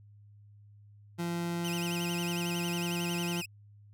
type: tone with pitch glide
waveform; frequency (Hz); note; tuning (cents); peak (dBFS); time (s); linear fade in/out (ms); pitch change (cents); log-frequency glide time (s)
30% pulse; 171.6 to 172.99; F3 to F3; -30 to -16; -29; 1.18-3.42; 20; +14; 1.57-2.07
type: tone with vibrato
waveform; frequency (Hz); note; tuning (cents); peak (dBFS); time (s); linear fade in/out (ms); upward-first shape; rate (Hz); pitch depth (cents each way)
sawtooth; 2760; F7; -21; -34; 1.64-3.46; 10; sine; 11; 200
effects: added 103 Hz sine -53 dBFS peak until 3.93 s